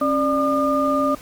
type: tone cluster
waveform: sine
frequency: 272.6 / 592 / 1210 Hz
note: C#4 / D5 / D#6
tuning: -29 / +14 / -49 cents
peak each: -21 dBFS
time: 0.01-1.15 s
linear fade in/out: 5 ms
effects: pink hiss -42 dBFS RMS until 1.21 s + Opus 24 kbps